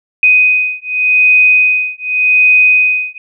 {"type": "beating tone pair", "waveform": "sine", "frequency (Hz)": [2500, 2500.86], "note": ["D#7", "D#7"], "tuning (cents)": [8, 8], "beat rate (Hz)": 0.86, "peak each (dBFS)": -10, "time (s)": [0.23, 3.18], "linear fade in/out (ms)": 2, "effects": []}